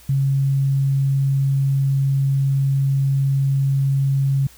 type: tone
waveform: sine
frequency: 136.9 Hz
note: C#3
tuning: 21 cents flat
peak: -15 dBFS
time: 0.09-4.47 s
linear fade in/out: 5 ms
effects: added 60 Hz sine -50 dBFS peak until 4.57 s + white hiss -48 dBFS RMS until 4.57 s